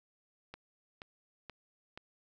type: click train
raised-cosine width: 0.3 ms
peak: -29 dBFS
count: 4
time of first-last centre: 0.54-1.975 s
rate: 2.09 Hz
effects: none